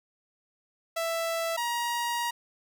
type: tone pair in turn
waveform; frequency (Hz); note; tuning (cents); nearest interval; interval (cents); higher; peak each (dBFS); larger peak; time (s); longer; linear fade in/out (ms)
sawtooth; 662 / 948.5; E5 / A#5; +7 / +30; tritone; 623; second; -24; neither; 0.96-1.57 / 1.57-2.31; second; 10
effects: none